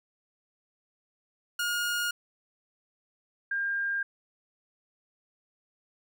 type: tone pair in turn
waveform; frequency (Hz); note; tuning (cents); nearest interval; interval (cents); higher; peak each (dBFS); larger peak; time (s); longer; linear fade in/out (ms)
sawtooth / sine; 1429 / 1604; F6 / G6; +39 / +39; major second; 200; second; -24 / -27; first; 1.59-2.11 / 3.51-4.03; neither; 5
effects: none